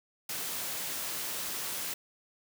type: high-pass noise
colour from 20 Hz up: white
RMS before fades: -36 dBFS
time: 0.29-1.94 s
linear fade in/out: 5 ms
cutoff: 100 Hz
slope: 12 dB/octave
effects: none